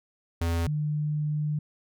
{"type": "tone pair in turn", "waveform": ["square", "sine"], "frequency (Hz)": [84.1, 150.26], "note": ["E2", "D3"], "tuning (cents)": [35, 40], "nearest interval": "minor seventh", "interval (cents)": 1005, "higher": "second", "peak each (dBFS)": -25, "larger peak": "neither", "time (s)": [[0.41, 0.67], [0.67, 1.59]], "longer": "second", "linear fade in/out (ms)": 5, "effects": []}